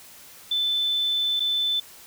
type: tone with dropouts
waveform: sine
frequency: 3520 Hz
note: A7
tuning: in tune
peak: -21 dBFS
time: 0.51-1.8 s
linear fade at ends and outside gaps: 5 ms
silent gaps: 1.397-1.403 s
effects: white hiss -47 dBFS RMS until 2.06 s